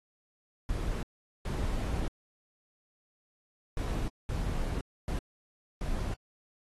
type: noise bursts at uneven times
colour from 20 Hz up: brown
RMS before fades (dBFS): -32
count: 6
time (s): 0.69-1.03 / 1.45-2.08 / 3.77-4.08 / 4.29-4.81 / 5.08-5.19 / 5.81-6.14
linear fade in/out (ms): 2
effects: AAC 32 kbps